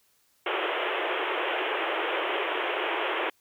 pink band-pass noise, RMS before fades -29 dBFS, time 0.46-3.3 s, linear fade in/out 5 ms, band 330 to 3300 Hz, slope 96 dB/octave, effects white hiss -67 dBFS RMS until 3.4 s

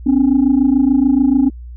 sine tone pair together, 256.4 / 283.3 Hz, C4 / C#4, -35 / +38 cents, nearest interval major second, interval 173 cents, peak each -11 dBFS, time 0.06-1.5 s, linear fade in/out 10 ms, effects tanh soft clip ceiling -5 dBFS + added 60 Hz sine -29 dBFS peak until 1.76 s

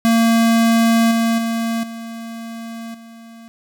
square tone with level steps, 228.7 Hz, A#3, 33 cents flat, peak -12 / -15 / -19 / -29 / -38 dBFS, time 0.05-3.48 s, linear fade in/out 0 ms, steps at 1.11 / 1.38 / 1.83 / 2.94 s, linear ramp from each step 5 ms, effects none

